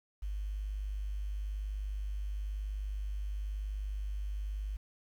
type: tone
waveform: sine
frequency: 50.5 Hz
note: G#1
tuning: 48 cents flat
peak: -34 dBFS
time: 0.22-4.77 s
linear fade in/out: 10 ms
effects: 10-bit